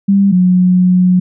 sine tone pair in turn, 197.8 / 181.84 Hz, G3 / F#3, +16 / -30 cents, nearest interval minor second, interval 146 cents, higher first, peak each -6 dBFS, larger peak neither, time 0.08-0.32 / 0.32-1.2 s, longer second, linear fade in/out 10 ms, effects none

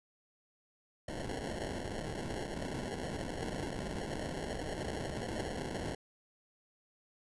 white noise with sample-and-hold, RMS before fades -39 dBFS, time 1.08-5.95 s, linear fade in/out 5 ms, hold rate 1225 Hz, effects resampled to 24000 Hz

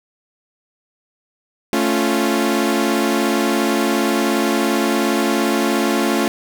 sawtooth chord, A augmented, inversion none, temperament equal, 220 / 277.2 / 349.2 Hz, A3 / C#4 / E#4, 0 / 0 / 0 cents, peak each -16 dBFS, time 1.73-6.28 s, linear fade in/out 0 ms, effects none

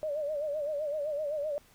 sine tone with vibrato, 595 Hz, D5, 22 cents sharp, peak -30 dBFS, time 0.03-1.58 s, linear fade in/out 0 ms, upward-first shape sine, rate 7.8 Hz, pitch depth 89 cents each way, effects pink hiss -61 dBFS RMS until 1.74 s

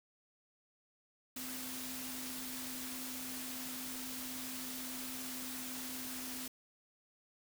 sine tone in noise, 255.8 Hz, C4, 39 cents flat, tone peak -47 dBFS, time 1.36-6.48 s, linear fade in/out 5 ms, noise white, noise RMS -44 dBFS, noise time 1.36-6.48 s, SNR -6 dB, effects none

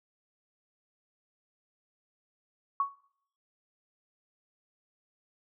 sine tone with exponential decay, 1113 Hz, C#6, 7 cents sharp, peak -22 dBFS, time 2.8-3 s, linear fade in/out 2 ms, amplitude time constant 42 ms, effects noise-tail reverb RT60 0.6 s tail -19 dB re dry

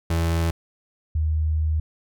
35% pulse / sine tone pair in turn, 83.1 / 77.99 Hz, E2 / D#2, +15 / +5 cents, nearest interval minor second, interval 110 cents, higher first, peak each -18 / -19 dBFS, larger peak first, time 0.1-0.51 / 1.15-1.8 s, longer second, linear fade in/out 5 ms, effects none

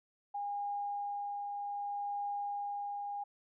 sine tone with tremolo, 813 Hz, G#5, 37 cents flat, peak -34 dBFS, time 0.34-3.24 s, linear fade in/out 10 ms, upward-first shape triangle, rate 0.65 Hz, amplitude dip 30%, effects none

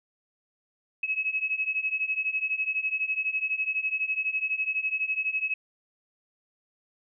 sine beating tone pair, 2561 / 2573 Hz, D#7 / E7, +49 / -43 cents, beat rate 12 Hz, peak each -30 / -28 dBFS, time 1.03-5.54 s, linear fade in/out 5 ms, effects none

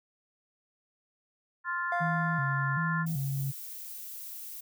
sine chord, F major, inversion second, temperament just, 1047.7 / 1396.9 / 1746.1 Hz, C6 / F6 / A6, +2 / 0 / -14 cents, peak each -34 dBFS, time 1.64-3.06 s, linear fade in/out 50 ms
triangle tone with exponential decay, 698.5 Hz, F5, in tune, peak -27 dBFS, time 1.92-3.53 s, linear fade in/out 2 ms, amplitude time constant 350 ms
sine tone with vibrato, 149.8 Hz, D3, 35 cents sharp, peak -29 dBFS, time 2-3.52 s, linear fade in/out 20 ms, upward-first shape square, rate 1.3 Hz, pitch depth 150 cents each way
violet noise, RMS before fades -42 dBFS, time 3.06-4.61 s, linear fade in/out 10 ms
effects none

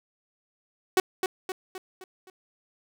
sawtooth tone with echo, 373.9 Hz, F#4, 18 cents sharp, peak -14 dBFS, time 0.97-1 s, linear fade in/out 2 ms, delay 260 ms, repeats 5, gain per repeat -6 dB, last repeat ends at 2.3 s, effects none

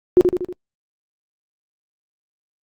sine tone with echo, 360.2 Hz, F#4, 46 cents flat, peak -6 dBFS, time 0.17-0.21 s, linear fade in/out 0 ms, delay 79 ms, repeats 4, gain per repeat -5 dB, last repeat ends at 0.526 s, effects noise-tail reverb RT60 0.1 s tail -26 dB re dry + Opus 32 kbps

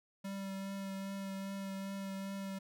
square tone with vibrato, 195 Hz, G3, 9 cents flat, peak -40 dBFS, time 0.24-2.59 s, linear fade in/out 10 ms, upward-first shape triangle, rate 2.5 Hz, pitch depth 17 cents each way, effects none

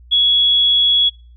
sine tone, 3358 Hz, G#7, 18 cents sharp, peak -10 dBFS, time 0.11-1.1 s, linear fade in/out 20 ms, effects noise-tail reverb RT60 0.4 s tail -25 dB re dry + added 60 Hz sine -40 dBFS peak until 1.36 s

